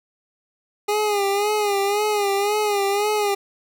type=tone with vibrato; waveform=25% pulse; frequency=409.8 Hz; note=G#4; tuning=23 cents flat; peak=-15 dBFS; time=0.88-3.35 s; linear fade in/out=10 ms; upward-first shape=sine; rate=1.9 Hz; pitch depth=64 cents each way; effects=none